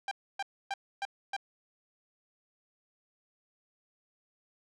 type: tone bursts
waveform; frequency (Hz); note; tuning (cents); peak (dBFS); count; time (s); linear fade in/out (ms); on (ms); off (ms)
sawtooth; 792; G5; +18; -28; 5; 0.08-1.365; 2; 33; 280
effects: low-pass 5000 Hz 12 dB/octave